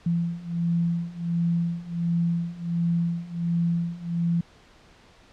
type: beating tone pair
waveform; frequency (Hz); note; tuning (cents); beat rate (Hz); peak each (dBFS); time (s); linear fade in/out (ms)
sine; 169.1 / 170.5; E3 / F3; +44 / -41; 1.4; -27 / -25; 0.06-4.41; 5
effects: pink hiss -54 dBFS RMS until 5.32 s + low-pass 5000 Hz 12 dB/octave